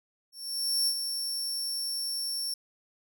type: tone with ADSR envelope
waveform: sawtooth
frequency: 5450 Hz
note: F8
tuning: 43 cents flat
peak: -21 dBFS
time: 0.32-2.54 s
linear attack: 550 ms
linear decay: 68 ms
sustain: -7 dB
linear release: 3 ms
effects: none